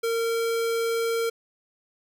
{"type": "tone", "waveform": "square", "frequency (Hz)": 459.2, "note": "A#4", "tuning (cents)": -26, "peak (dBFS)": -24, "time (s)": [0.03, 1.3], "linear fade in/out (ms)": 10, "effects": []}